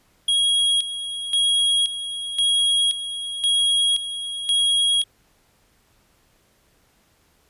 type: tone with tremolo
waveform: square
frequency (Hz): 3297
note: G#7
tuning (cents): -13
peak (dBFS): -17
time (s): 0.28-5.04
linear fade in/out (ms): 5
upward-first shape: square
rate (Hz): 0.95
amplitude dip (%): 70
effects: pink hiss -61 dBFS RMS until 7.49 s + resampled to 32000 Hz